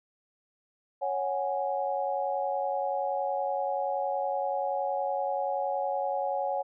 sine chord, C# suspended fourth, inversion none, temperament equal, 554.4 / 740 / 830.6 Hz, C#5 / F#5 / G#5, 0 / 0 / 0 cents, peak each -31 / -32 / -32 dBFS, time 1.01-6.63 s, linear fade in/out 20 ms, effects none

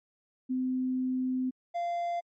sine / triangle tone pair in turn, 256.6 / 691.4 Hz, C4 / F5, -34 / -18 cents, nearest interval octave + perfect fourth, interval 1716 cents, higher second, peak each -27 dBFS, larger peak neither, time 0.49-1.51 / 1.74-2.21 s, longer first, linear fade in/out 20 ms, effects MP3 32 kbps

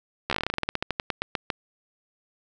slowing click train, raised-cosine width 0.3 ms, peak -9 dBFS, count 22, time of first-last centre 0.3-1.502 s, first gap 13 ms, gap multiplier 1.13, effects none

